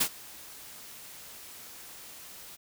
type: noise with ADSR envelope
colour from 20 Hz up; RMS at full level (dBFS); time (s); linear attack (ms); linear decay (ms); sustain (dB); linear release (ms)
white; -24; 0-2.57; 10; 74; -23; 26
effects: none